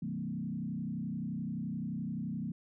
sine tone with frequency modulation, 196.6 Hz, G3, 5 cents sharp, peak -34 dBFS, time 0.02-2.52 s, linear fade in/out 5 ms, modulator 31.6 Hz, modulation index 1.7, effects none

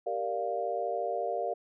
sine chord, G minor seventh, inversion none, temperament equal, 392 / 466.2 / 587.3 / 698.5 Hz, G4 / Bb4 / D5 / F5, 0 / 0 / 0 / 0 cents, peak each -38 / -35 / -35 / -33 dBFS, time 0.06-1.54 s, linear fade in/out 10 ms, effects none

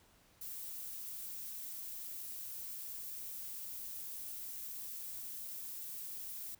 violet noise, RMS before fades -45 dBFS, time 0.41-6.55 s, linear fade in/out 5 ms, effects pink hiss -67 dBFS RMS until 6.59 s

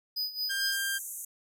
square tone with tremolo, 4978 Hz, D#8, in tune, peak -29 dBFS, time 0.16-0.77 s, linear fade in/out 10 ms, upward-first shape sine, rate 4.5 Hz, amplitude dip 80%
sawtooth tone, 1592 Hz, G6, 26 cents sharp, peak -26 dBFS, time 0.49-0.99 s, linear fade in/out 20 ms
white band-pass noise, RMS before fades -40 dBFS, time 0.72-1.25 s, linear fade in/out 5 ms, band 6300 to 14000 Hz, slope 96 dB/octave
effects none

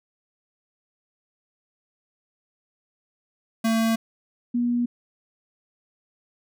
square / sine tone pair in turn, 225.4 / 240.9 Hz, A3 / B3, +42 / -43 cents, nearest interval minor second, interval 115 cents, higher second, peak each -20 dBFS, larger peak neither, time 3.64-3.96 / 4.54-4.86 s, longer neither, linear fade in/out 10 ms, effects none

